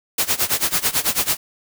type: noise with tremolo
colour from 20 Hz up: white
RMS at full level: -17 dBFS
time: 0.18-1.37 s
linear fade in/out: 5 ms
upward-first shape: sine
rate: 9.1 Hz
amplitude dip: 90%
effects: none